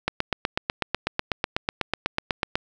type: click train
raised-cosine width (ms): 0.3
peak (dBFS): -6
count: 21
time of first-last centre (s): 0.08-2.555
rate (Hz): 8.08
effects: none